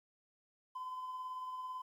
triangle tone with tremolo, 1019 Hz, C6, 46 cents flat, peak -36 dBFS, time 0.75-1.82 s, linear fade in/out 10 ms, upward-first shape sine, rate 18 Hz, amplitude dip 40%, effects tanh soft clip ceiling -36 dBFS + 12-bit

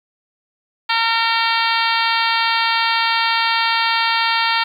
harmonic tone, 457.2 Hz, A#4, 34 cents flat, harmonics 2 / 3 / 4 / 5 / 6 / 7 / 8 / 9 / 10, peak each -20 / -22 / -23 / -24 / -25 / -25 / -26 / -27 / -27 dBFS, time 0.89-4.64 s, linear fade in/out 10 ms, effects 8-bit

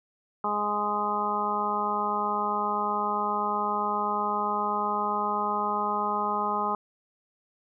harmonic tone, 207.7 Hz, G#3, in tune, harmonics 1 / 2 / 3 / 4 / 5 / 6, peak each -36 / -35 / -38 / -30 / -30 / -30 dBFS, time 0.44-6.75 s, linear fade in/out 2 ms, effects none

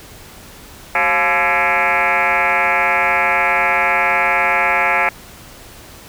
sine tone with frequency modulation, 1502 Hz, F#6, 26 cents sharp, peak -12 dBFS, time 0.95-5.09 s, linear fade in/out 2 ms, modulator 160 Hz, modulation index 5.7, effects pink hiss -39 dBFS RMS until 6.08 s

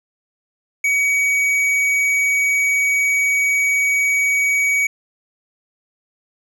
sine tone with tanh clipping, 2261 Hz, C#7, 34 cents sharp, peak -16 dBFS, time 0.84-4.87 s, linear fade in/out 5 ms, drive 10 dB, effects none

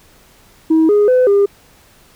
sine tone with pitch steps, 319.9 / 414 / 506 / 402 Hz, D#4 / G#4 / B4 / G4, +48 / -5 / +42 / +44 cents, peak -6 dBFS, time 0.7-1.46 s, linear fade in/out 10 ms, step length 190 ms, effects tanh soft clip ceiling -6 dBFS + pink hiss -48 dBFS RMS until 2.15 s

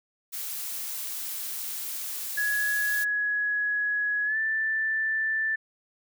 blue noise, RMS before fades -34 dBFS, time 0.32-3.05 s, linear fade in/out 20 ms
sine tone with pitch glide, 1678 to 1766.5 Hz, G#6 to A6, +17 to +6 cents, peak -24 dBFS, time 2.37-5.56 s, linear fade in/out 10 ms, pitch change +89 cents, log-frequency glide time 4.25-4.37 s
effects none

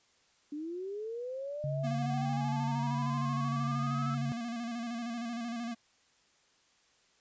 sine linear sweep, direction up, 287.3 to 1318.5 Hz, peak -36 dBFS, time 0.52-4.15 s, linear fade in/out 5 ms
sine tone with pitch glide, 140.5 to 139.53 Hz, C#3 to C#3, +24 to +12 cents, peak -32 dBFS, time 1.64-4.32 s, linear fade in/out 0 ms, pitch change -12 cents, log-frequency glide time 2.05-4.01 s
square tone with vibrato, 234.6 Hz, A#3, 11 cents sharp, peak -36 dBFS, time 1.83-5.75 s, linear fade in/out 20 ms, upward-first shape square, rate 13 Hz, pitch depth 40 cents each way
effects white hiss -68 dBFS RMS until 7.2 s + resampled to 16000 Hz

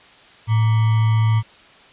sine tone with sample-and-hold, 110.7 Hz, A2, 11 cents sharp, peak -13 dBFS, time 0.47-1.43 s, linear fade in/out 50 ms, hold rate 1050 Hz, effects white hiss -47 dBFS RMS until 1.92 s + resampled to 8000 Hz

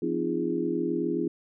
sine tone cluster, 173.8 / 254.2 / 302 / 341.2 / 412.4 Hz, F3 / C4 / D4 / F4 / G#4, -8 / -50 / +48 / -40 / -12 cents, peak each -36 / -32 / -32 / -29 / -32 dBFS, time 0.02-1.28 s, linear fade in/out 5 ms, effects none

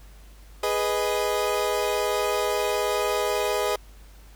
30% pulse chord, G# minor, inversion none, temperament equal, 415.3 / 493.9 / 622.3 Hz, G#4 / B4 / D#5, 0 / 0 / 0 cents, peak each -24 / -25 / -25 dBFS, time 0.63-3.76 s, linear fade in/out 5 ms, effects added 50 Hz sine -45 dBFS peak until 4.35 s + pink hiss -55 dBFS RMS until 4.35 s

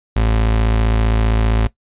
35% pulse tone, 55.3 Hz, A1, 9 cents sharp, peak -11 dBFS, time 0.16-1.67 s, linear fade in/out 5 ms, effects noise-tail reverb RT60 0.1 s tail -17 dB re dry + resampled to 8000 Hz

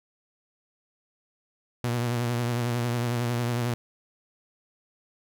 sawtooth tone with vibrato, 120 Hz, B2, 49 cents flat, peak -21 dBFS, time 1.84-3.74 s, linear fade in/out 0 ms, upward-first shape triangle, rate 11 Hz, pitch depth 48 cents each way, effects none

